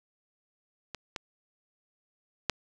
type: clicks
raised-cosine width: 0.2 ms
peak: -20 / -17 / -8 dBFS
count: 3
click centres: 0.947 / 1.162 / 2.497 s
effects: none